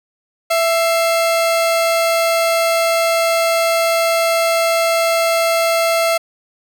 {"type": "tone pair together", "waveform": "35% pulse", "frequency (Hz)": [664.3, 2109], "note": ["E5", "C7"], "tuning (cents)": [13, 13], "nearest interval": "octave + minor sixth", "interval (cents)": 2000, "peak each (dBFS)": [-12, -21], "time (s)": [0.5, 6.18], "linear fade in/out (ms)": 10, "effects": []}